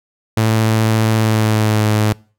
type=tone with pitch glide; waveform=sawtooth; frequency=110.7 to 107.11 Hz; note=A2 to A2; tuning=+11 to -46 cents; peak=-8 dBFS; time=0.37-2.13 s; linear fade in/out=5 ms; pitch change=-57 cents; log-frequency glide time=1.12-1.87 s; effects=noise-tail reverb RT60 0.4 s tail -24 dB re dry